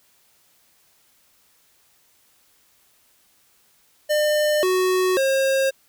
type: tone with pitch steps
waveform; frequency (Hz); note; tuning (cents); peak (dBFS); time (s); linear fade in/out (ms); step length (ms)
square; 602 / 370.2 / 537; D5 / F#4 / C5; +43 / +1 / +45; -18; 4.09-5.71; 20; 540
effects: white hiss -60 dBFS RMS until 5.88 s